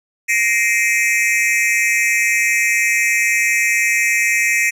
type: tone cluster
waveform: square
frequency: 1877 / 2093 / 2335 / 2549 Hz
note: A#6 / C7 / D7 / D#7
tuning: +11 / 0 / -11 / +41 cents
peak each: -20 dBFS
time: 0.28-4.71 s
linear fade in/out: 20 ms
effects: low-pass 12000 Hz 12 dB/octave